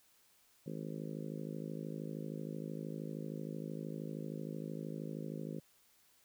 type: harmonic tone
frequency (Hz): 53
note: G#1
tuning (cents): +36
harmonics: 3 / 4 / 5 / 6 / 7 / 8 / 9 / 10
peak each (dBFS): -44 / -46 / -48 / -50 / -51 / -52 / -53 / -54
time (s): 0.66-5.6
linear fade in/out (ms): 5
effects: white hiss -69 dBFS RMS until 6.24 s